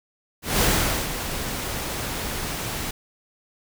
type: noise with ADSR envelope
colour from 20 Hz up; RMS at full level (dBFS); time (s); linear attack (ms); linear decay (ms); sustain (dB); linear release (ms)
pink; -19; 0.42-2.91; 190; 470; -10; 4
effects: none